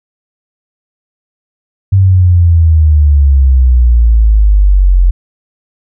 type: exponential sweep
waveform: sine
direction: down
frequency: 98 to 43.65 Hz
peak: -3 dBFS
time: 1.92-5.11 s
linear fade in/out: 10 ms
effects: none